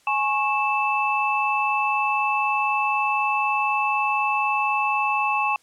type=tone cluster; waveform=sine; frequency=838 / 1094 / 2638 Hz; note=G#5 / C#6 / E7; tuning=+15 / -23 / +1 cents; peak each=-24 dBFS; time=0.07-5.56 s; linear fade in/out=2 ms; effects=white hiss -59 dBFS RMS until 5.62 s + low-pass 9000 Hz 12 dB/octave